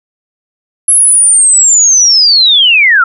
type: linear sweep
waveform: sine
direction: down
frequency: 10980 to 1306 Hz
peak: -3 dBFS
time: 0.88-3.04 s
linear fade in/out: 5 ms
effects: none